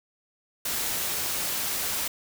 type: noise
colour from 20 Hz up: white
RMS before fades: -29 dBFS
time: 0.65-2.08 s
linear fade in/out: 5 ms
effects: none